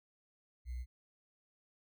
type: tone with sample-and-hold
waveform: sine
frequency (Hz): 61.74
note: B1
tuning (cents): 0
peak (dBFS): -38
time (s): 0.65-0.86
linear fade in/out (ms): 50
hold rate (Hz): 2100
effects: none